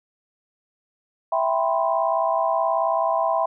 sine chord, C major seventh, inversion first, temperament equal, 659.3 / 784 / 987.8 / 1046.5 Hz, E5 / G5 / B5 / C6, 0 / 0 / 0 / 0 cents, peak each -22 / -25 / -25 / -27 dBFS, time 1.32-3.46 s, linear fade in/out 5 ms, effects none

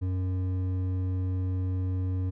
sine tone with hard clipping, 92.5 Hz, F#2, in tune, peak -28 dBFS, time 0.01-2.31 s, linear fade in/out 20 ms, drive 8 dB, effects none

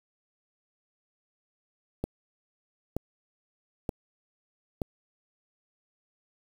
click train, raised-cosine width 2 ms, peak -16 dBFS, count 4, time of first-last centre 2.04-4.818 s, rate 1.08 Hz, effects 7-bit

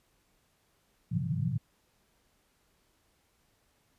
pink band-pass noise, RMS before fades -31 dBFS, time 1.11-1.58 s, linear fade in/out 10 ms, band 100 to 180 Hz, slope 96 dB/octave, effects pink hiss -71 dBFS RMS until 3.98 s + resampled to 32000 Hz

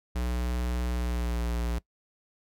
square tone with pitch glide, 60.8 to 58.83 Hz, B1 to A#1, -26 to +17 cents, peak -28 dBFS, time 0.15-1.79 s, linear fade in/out 10 ms, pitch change -57 cents, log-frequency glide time 0.97-1.42 s, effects noise-tail reverb RT60 0.1 s tail -21 dB re dry

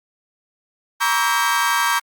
35% pulse tone cluster, 940 / 1011 / 1141 / 1304 / 1591 Hz, A#5 / B5 / C#6 / E6 / G6, +14 / +40 / +50 / -19 / +25 cents, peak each -20 / -26 / -20 / -26 / -20 dBFS, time 1-2 s, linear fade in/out 20 ms, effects Opus 48 kbps

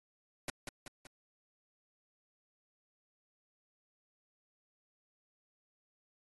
pink noise with echo, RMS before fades -38 dBFS, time 0.48-0.5 s, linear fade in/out 2 ms, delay 190 ms, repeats 3, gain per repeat -5 dB, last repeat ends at 1.07 s, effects AAC 32 kbps

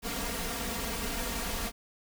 pink noise with comb filter, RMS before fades -34 dBFS, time 0.02-1.72 s, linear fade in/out 50 ms, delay 4.3 ms, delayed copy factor +0.8, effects none

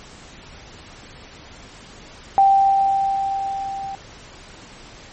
sine tone with level ramp, 784 Hz, G5, in tune, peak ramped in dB -9 to -27 dBFS, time 2.38-3.95 s, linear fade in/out 0 ms, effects pink hiss -42 dBFS RMS until 5.12 s + MP3 32 kbps

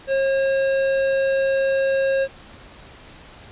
sine tone with tanh clipping, 540 Hz, C#5, 45 cents flat, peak -19 dBFS, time 0.07-2.28 s, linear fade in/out 50 ms, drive 13 dB, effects pink hiss -44 dBFS RMS until 3.51 s + resampled to 8000 Hz

